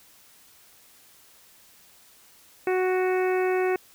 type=harmonic tone; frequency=370 Hz; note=F#4; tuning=in tune; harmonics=1 / 2 / 3 / 4 / 5 / 6 / 7; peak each=-22 / -30 / -37 / -36 / -36 / -37 / -40 dBFS; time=2.67-3.76 s; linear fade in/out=2 ms; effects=white hiss -55 dBFS RMS until 3.94 s